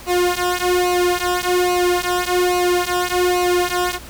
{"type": "tone with flanger", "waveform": "sawtooth", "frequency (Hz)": 357.6, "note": "F4", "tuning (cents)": 41, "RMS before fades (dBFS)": -18, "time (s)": [0.06, 3.99], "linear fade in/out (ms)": 50, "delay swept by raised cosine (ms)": [0.58, 3.28], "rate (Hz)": 1.2, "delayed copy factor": -0.9, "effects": ["added 60 Hz sine -41 dBFS peak until 4.09 s", "pink hiss -38 dBFS RMS until 4.09 s"]}